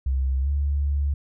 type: tone with pitch glide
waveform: sine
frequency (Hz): 66.1 to 71.25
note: C2 to C#2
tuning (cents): +18 to +48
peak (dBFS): -20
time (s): 0.06-1.14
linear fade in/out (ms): 5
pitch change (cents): +130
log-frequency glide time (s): 0.41-0.49
effects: none